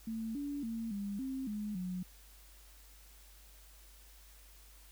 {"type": "tone with pitch steps", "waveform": "sine", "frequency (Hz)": [223.8, 285.9, 227, 201.2, 264.9, 209.7, 182.3], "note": ["A3", "D4", "A#3", "G3", "C4", "G#3", "F#3"], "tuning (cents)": [30, -46, -46, 45, 22, 17, -25], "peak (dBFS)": -36, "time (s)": [0.07, 2.03], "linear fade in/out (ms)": 5, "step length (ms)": 280, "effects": ["added 50 Hz sine -57 dBFS peak until 4.91 s", "white hiss -61 dBFS RMS until 4.91 s"]}